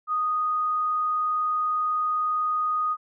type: tone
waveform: sine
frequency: 1241 Hz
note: D#6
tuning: 5 cents flat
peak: -22 dBFS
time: 0.07-2.97 s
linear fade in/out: 50 ms
effects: none